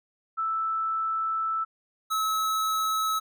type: tone pair in turn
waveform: sine / square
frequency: 1318.5 / 1293.6 Hz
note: E6 / E6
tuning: 0 / -33 cents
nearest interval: unison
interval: 33 cents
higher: first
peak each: -25 dBFS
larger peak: neither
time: 0.37-1.65 / 2.1-3.2 s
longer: first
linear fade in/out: 20 ms
effects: none